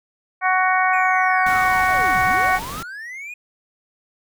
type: harmonic tone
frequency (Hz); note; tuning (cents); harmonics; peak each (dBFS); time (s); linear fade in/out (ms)
371.8; F#4; +8; 2 / 3 / 4 / 5 / 6; -19 / -21 / -22 / -23 / -24; 0.41-2.6; 50
type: linear two-way sweep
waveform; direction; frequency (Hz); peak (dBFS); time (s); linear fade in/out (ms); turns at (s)
triangle; down then up; 2500 to 61.74 to 2500; -29; 0.93-3.34; 5; 2.23
type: noise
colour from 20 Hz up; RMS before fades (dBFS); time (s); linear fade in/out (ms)
pink; -32; 1.46-2.83; 5
effects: none